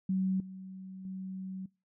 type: tone with level steps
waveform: sine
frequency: 188.8 Hz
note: F#3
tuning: 35 cents sharp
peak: -27 / -42 / -37 dBFS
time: 0.09-1.66 s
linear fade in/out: 5 ms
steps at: 0.4 / 1.05 s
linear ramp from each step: 2 ms
effects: noise-tail reverb RT60 0.3 s tail -24 dB re dry